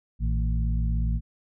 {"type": "harmonic tone with a mistuned harmonic", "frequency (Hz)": 56.5, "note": "A1", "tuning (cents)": 47, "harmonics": [1, 2, 3, 4], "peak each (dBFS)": [-23, -31, -32, -37], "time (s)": [0.19, 1.21], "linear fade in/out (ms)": 50, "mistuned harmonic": 3, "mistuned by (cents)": -91, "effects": []}